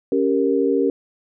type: chord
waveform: sine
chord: G diminished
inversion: second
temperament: equal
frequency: 277.2 / 392 / 466.2 Hz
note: Db4 / G4 / Bb4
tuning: 0 / 0 / 0 cents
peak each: -20 dBFS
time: 0.12-0.9 s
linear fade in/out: 2 ms
effects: none